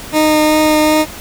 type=tone with vibrato; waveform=20% pulse; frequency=307.5 Hz; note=D#4; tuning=20 cents flat; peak=-4 dBFS; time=0.12-1.06 s; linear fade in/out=50 ms; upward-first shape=triangle; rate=2.6 Hz; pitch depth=11 cents each way; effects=pink hiss -30 dBFS RMS until 1.2 s